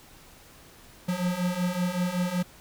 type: beating tone pair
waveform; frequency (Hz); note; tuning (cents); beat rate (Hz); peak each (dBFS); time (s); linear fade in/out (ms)
square; 176 / 181.3; F3 / F#3; +14 / -35; 5.3; -31 / -28; 1.08-2.43; 10
effects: pink hiss -52 dBFS RMS until 2.6 s